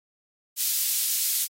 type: high-pass noise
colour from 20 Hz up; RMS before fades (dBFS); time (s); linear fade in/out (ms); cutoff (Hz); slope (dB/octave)
white; -25; 0.56-1.48; 50; 4200; 12
effects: AAC 48 kbps